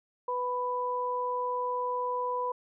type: tone pair together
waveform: sine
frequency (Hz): 496 / 992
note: B4 / B5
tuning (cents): +7 / +7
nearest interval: octave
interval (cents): 1200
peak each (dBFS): -33 / -30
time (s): 0.28-2.52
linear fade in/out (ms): 5
effects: none

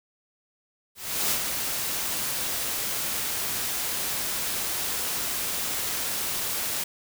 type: noise with ADSR envelope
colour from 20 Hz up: white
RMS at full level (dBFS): -24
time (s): 0.95-6.84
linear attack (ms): 360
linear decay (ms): 75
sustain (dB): -5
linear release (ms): 6
effects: none

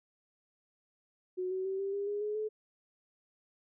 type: tone with pitch steps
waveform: sine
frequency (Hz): 367.3 / 375.7 / 384.2 / 393 / 401.9 / 411.1 / 420.5 / 430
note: F#4 / F#4 / G4 / G4 / G4 / G#4 / G#4 / A4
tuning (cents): -13 / +26 / -35 / +4 / +43 / -18 / +22 / -40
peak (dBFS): -32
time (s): 1.37-2.49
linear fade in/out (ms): 20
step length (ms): 140
effects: none

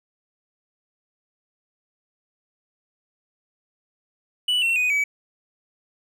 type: tone with pitch steps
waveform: triangle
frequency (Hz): 2960 / 2714 / 2489 / 2282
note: F#7 / E7 / D#7 / C#7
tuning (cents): 0 / +50 / 0 / +50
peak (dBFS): -17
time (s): 4.48-5.04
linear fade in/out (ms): 5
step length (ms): 140
effects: none

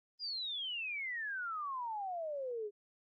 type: exponential sweep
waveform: sine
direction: down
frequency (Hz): 4968 to 401.8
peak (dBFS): -37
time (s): 0.19-2.71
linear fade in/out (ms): 50
effects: Opus 32 kbps

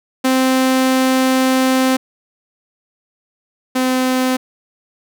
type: tone pair in turn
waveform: sawtooth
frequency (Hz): 260.4 / 257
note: C4 / C4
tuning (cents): -8 / -31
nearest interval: unison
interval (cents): 23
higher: first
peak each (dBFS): -8 / -10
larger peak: first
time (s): 0.24-1.97 / 3.75-4.37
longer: first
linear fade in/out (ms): 10
effects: none

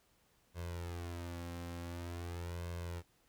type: tone with flanger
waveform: sawtooth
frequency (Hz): 86.2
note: F2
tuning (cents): -22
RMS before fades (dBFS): -43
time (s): 0.54-3.03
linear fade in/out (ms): 50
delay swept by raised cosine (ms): 1.9 to 3.8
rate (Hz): 0.46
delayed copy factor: +0.7
effects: pink hiss -72 dBFS RMS until 3.28 s

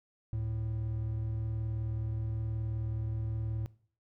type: tone pair together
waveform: triangle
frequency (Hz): 71.05 / 110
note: C#2 / A2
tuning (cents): +43 / 0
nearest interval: minor sixth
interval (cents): 757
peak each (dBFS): -38 / -30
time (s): 0.33-3.66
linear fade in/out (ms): 0
effects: noise-tail reverb RT60 0.5 s tail -20 dB re dry

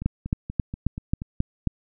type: two click trains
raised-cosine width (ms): 5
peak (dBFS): -19 / -9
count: 6 / 7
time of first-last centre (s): 0.02-1.219 / 0.06-1.673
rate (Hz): 4.17 / 3.72
effects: none

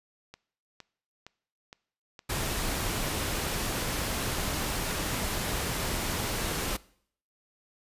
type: click train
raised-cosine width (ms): 0.2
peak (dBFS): -27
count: 10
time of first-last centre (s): 0.34-4.507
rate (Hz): 2.16
type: noise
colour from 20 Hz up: pink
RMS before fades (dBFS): -31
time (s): 2.29-6.77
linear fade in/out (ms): 10
effects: noise-tail reverb RT60 0.6 s tail -21 dB re dry + resampled to 32000 Hz

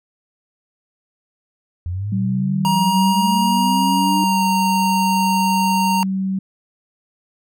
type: linear sweep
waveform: sine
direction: up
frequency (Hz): 84.2 to 301.1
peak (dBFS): -21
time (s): 1.86-4.24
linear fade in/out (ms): 0
type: tone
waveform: sine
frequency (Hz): 191.2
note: G3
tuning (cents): -43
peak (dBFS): -18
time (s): 2.12-6.39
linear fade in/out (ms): 5
type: tone with pitch glide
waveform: square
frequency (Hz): 945 to 925.6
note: A#5 to A#5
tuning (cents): +23 to -13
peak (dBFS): -17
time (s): 2.65-6.03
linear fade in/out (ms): 0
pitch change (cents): -36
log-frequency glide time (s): 3.95-4.42
effects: none

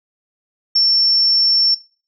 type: tone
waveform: sine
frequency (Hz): 5420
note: E8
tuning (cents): +47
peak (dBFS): -10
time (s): 0.75-1.75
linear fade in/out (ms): 10
effects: noise-tail reverb RT60 0.4 s tail -22 dB re dry

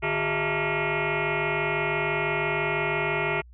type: tone with frequency modulation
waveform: sine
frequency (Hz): 880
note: A5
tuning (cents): 0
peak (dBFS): -23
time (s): 0.02-3.42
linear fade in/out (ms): 20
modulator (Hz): 258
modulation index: 6.5
effects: added 60 Hz sine -46 dBFS peak until 3.53 s

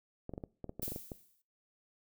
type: clicks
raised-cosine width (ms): 2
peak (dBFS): -28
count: 12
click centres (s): 0.294 / 0.337 / 0.379 / 0.438 / 0.643 / 0.694 / 0.796 / 0.83 / 0.88 / 0.92 / 0.961 / 1.118
type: noise with exponential decay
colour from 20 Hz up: violet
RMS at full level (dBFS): -37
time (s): 0.82-1.42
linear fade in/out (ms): 5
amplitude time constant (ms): 130
effects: noise-tail reverb RT60 0.4 s tail -22 dB re dry

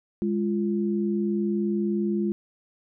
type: tone pair together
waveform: sine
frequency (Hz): 205.7 / 345.9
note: G#3 / F4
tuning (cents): -16 / -17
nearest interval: major sixth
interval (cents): 899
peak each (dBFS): -24 / -27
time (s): 0.22-2.32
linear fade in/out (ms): 0
effects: none

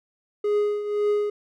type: tone with tremolo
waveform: triangle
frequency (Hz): 415.3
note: G#4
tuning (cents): 0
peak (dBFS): -16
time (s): 0.44-1.3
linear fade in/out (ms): 5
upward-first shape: triangle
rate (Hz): 1.9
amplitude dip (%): 70
effects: none

